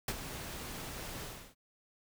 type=noise with ADSR envelope; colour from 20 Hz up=pink; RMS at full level=-32 dBFS; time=0.08-1.55 s; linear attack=3 ms; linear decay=44 ms; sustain=-11 dB; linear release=320 ms; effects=none